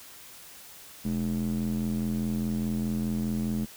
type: tone with band-pass filter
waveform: square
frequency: 42.43 Hz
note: F1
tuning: 49 cents flat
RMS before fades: -29 dBFS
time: 1.04-3.66 s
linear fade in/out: 20 ms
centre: 210 Hz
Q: 3.5
effects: white hiss -48 dBFS RMS until 3.76 s